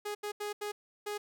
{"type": "tone bursts at uneven times", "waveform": "sawtooth", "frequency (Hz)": 415.3, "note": "G#4", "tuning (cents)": 0, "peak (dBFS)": -31, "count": 5, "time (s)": [[0.05, 0.15], [0.23, 0.32], [0.4, 0.53], [0.61, 0.72], [1.06, 1.18]], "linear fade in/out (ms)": 10, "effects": []}